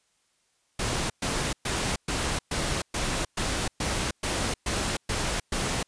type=noise bursts; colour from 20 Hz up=pink; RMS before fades=-28 dBFS; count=12; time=0.79-5.83 s; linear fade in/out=5 ms; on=310 ms; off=120 ms; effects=white hiss -70 dBFS RMS until 5.87 s + resampled to 22050 Hz